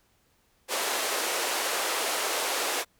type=band-pass noise; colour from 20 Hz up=pink; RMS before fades=-29 dBFS; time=0.68-2.85 s; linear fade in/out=50 ms; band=410 to 13000 Hz; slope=24 dB/octave; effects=pink hiss -67 dBFS RMS until 2.99 s